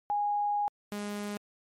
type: tone pair in turn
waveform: sine / sawtooth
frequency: 824 / 206 Hz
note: G#5 / G#3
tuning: -14 / -14 cents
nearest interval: 2 octaves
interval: 2400 cents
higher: first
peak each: -26 / -30 dBFS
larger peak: first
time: 0.1-0.68 / 0.92-1.37 s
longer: first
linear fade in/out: 0 ms
effects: MP3 64 kbps